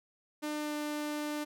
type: tone with pitch glide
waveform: sawtooth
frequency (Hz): 300.4 to 298.2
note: D4 to D4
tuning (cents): +39 to +27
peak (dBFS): -30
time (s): 0.42-1.45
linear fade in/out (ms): 20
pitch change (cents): -12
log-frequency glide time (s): 0.6-0.74
effects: none